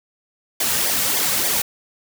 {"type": "noise with flanger", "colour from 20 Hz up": "white", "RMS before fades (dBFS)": -20, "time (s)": [0.6, 1.62], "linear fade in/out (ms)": 5, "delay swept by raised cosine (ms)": [0.73, 3.03], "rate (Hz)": 3.5, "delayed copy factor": -0.65, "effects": []}